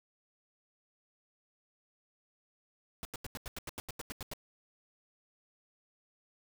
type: noise bursts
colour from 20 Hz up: pink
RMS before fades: -41 dBFS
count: 13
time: 3.03-4.335 s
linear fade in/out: 0 ms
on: 21 ms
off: 86 ms
effects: none